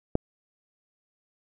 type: click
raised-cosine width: 2 ms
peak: -9 dBFS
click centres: 0.154 s
effects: none